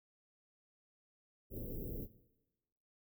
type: band-stop noise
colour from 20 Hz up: pink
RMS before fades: -43 dBFS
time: 1.5-2.08 s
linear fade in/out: 50 ms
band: 520 to 14000 Hz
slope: 48 dB/octave
effects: noise-tail reverb RT60 1.0 s tail -17 dB re dry